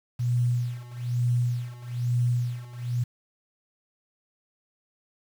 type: tone with tremolo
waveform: sine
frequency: 121.6 Hz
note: B2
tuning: 26 cents flat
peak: -20 dBFS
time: 0.19-3.04 s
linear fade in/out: 10 ms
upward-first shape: sine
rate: 1.1 Hz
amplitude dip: 90%
effects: 8-bit